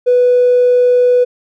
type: tone with tanh clipping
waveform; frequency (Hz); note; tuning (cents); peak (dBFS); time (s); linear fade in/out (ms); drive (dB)
triangle; 494; B4; 0; -6; 0.06-1.25; 20; 1
effects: none